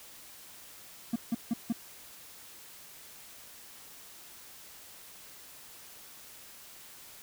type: tone bursts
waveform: triangle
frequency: 232.2 Hz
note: A#3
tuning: 7 cents flat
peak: -24 dBFS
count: 4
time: 1.13-1.726 s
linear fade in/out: 5 ms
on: 29 ms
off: 160 ms
effects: white hiss -51 dBFS RMS until 7.22 s